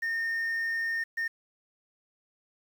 sine tone bursts at uneven times, 1828 Hz, A#6, 34 cents flat, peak -25 dBFS, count 2, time 0.02-1.04 / 1.17-1.28 s, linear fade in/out 10 ms, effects tanh soft clip ceiling -27 dBFS + 9-bit

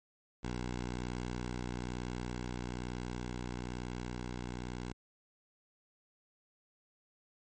10% pulse tone with level ramp, 61.1 Hz, B1, 18 cents flat, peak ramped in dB -28 to -31 dBFS, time 0.43-4.93 s, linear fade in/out 10 ms, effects MP3 32 kbps

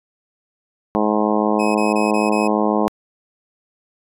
harmonic tone, 106.2 Hz, G#2, 39 cents sharp, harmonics 2 / 3 / 4 / 5 / 6 / 7 / 8 / 9 / 10, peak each -20 / -22 / -23 / -24 / -25 / -25 / -26 / -27 / -27 dBFS, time 0.95-2.88 s, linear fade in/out 0 ms
40% pulse tone bursts, 2544 Hz, D#7, 38 cents sharp, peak -25 dBFS, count 5, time 1.59-2.478 s, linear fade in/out 10 ms, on 160 ms, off 22 ms
effects resampled to 32000 Hz

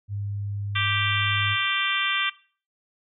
sine tone with pitch glide, 101.3 to 102.3 Hz, G#2 to G#2, -43 to -26 cents, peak -27 dBFS, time 0.08-1.57 s, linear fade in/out 50 ms, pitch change +17 cents, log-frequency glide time 0.84-1.03 s
harmonic tone, 392 Hz, G4, in tune, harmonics 3 / 4 / 5 / 6 / 7 / 8 / 9, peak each -30 / -30 / -30 / -30 / -30 / -30 / -30 dBFS, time 0.75-2.3 s, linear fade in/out 10 ms
effects noise-tail reverb RT60 0.4 s tail -18 dB re dry

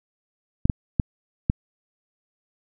clicks, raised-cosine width 5 ms, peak -6 dBFS, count 4, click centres 0.655 / 0.698 / 0.998 / 1.499 s, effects none

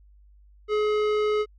sine tone with tanh clipping, 423.4 Hz, G#4, 33 cents sharp, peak -23 dBFS, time 0.68-1.46 s, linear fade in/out 50 ms, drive 16 dB, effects added 50 Hz sine -51 dBFS peak until 1.58 s

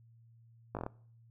slowing click train, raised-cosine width 1 ms, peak -23 dBFS, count 6, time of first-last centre 0.75-0.864 s, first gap 18 ms, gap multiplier 1.12, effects noise-tail reverb RT60 0.5 s tail -21 dB re dry + added 115 Hz sine -58 dBFS peak until 1.3 s

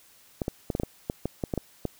clicks, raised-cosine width 2 ms, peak -14 dBFS, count 12, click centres 0.418 / 0.481 / 0.702 / 0.751 / 0.799 / 0.834 / 1.099 / 1.256 / 1.438 / 1.538 / 1.577 / 1.853 s, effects white hiss -57 dBFS RMS until 1.99 s

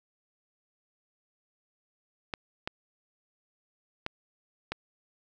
clicks, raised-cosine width 0.3 ms, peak -16 dBFS, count 4, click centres 2.338 / 2.675 / 4.064 / 4.72 s, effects none

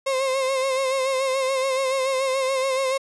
35% pulse tone with vibrato, 530 Hz, C5, 22 cents sharp, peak -19 dBFS, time 0.06-2.98 s, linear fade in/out 10 ms, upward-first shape sine, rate 7 Hz, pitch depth 47 cents each way, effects resampled to 24000 Hz

